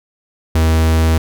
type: tone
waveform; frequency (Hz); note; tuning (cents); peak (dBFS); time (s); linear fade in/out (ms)
45% pulse; 80.3; E2; -45; -10; 0.55-1.18; 5
effects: none